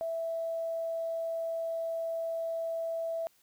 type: tone with quantisation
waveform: sine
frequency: 659.3 Hz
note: E5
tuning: in tune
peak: -31 dBFS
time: 0.01-3.27 s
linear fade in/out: 0 ms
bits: 10
effects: white hiss -67 dBFS RMS until 3.42 s

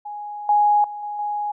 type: tone with level steps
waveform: sine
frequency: 830.6 Hz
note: G#5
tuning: in tune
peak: -29 / -13 / -29 / -26 / -22 dBFS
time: 0.05-1.52 s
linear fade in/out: 10 ms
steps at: 0.49 / 0.84 / 1.03 / 1.19 s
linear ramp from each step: 2 ms
effects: none

